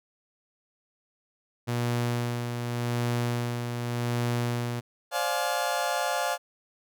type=tone with tremolo; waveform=sawtooth; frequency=120 Hz; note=B2; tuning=49 cents flat; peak=-21 dBFS; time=1.67-4.81 s; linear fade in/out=20 ms; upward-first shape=sine; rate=0.86 Hz; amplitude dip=45%
type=chord; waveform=30% pulse; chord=D half-diminished seventh; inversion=third; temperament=just; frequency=528.6 / 587.3 / 704.8 / 845.8 Hz; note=C5 / D5 / F5 / Ab5; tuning=+18 / 0 / +16 / +31 cents; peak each=-31 / -30 / -27 / -29 dBFS; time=5.11-6.38 s; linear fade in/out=50 ms
effects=none